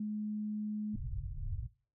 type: tone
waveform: sine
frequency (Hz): 211.6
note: G#3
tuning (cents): +33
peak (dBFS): -34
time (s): 0-0.96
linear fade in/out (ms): 5
type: low-pass noise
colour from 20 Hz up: pink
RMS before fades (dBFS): -39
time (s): 0.93-1.68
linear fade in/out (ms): 20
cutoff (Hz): 140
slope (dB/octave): 96
effects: noise-tail reverb RT60 0.4 s tail -21 dB re dry